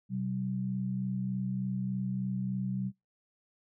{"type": "tone pair together", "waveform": "sine", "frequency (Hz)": [127.56, 190.9], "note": ["C3", "G3"], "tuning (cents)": [-44, -46], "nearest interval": "perfect fifth", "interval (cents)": 698, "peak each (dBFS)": [-35, -32], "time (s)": [0.09, 2.92], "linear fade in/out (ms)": 50, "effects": ["noise-tail reverb RT60 0.2 s tail -26 dB re dry"]}